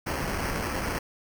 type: noise with sample-and-hold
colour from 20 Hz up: pink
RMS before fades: -30 dBFS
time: 0.06-0.99 s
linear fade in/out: 10 ms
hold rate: 3675 Hz
effects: none